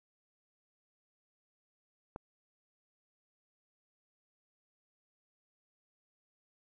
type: click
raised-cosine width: 1 ms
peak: -27 dBFS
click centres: 2.161 s
effects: none